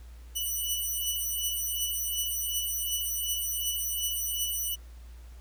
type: beating tone pair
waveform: 5% pulse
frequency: 2960 / 2962.7 Hz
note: F#7 / F#7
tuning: 0 / +2 cents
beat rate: 2.7 Hz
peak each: -24 / -23 dBFS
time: 0.35-4.76 s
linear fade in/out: 20 ms
effects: added 59 Hz sine -44 dBFS peak until 5.4 s + pink hiss -60 dBFS RMS until 5.4 s